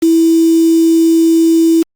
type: tone with quantisation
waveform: sine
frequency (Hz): 328.3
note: E4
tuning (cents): -7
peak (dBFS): -6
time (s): 0.02-1.83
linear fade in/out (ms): 10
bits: 4
effects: Opus 48 kbps